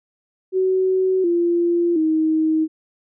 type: tone with pitch steps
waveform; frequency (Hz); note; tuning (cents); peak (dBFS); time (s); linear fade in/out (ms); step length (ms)
sine; 375.4 / 344.2 / 315.7; F#4 / F4 / D#4; +25 / -25 / +25; -15; 0.52-2.68; 50; 720
effects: none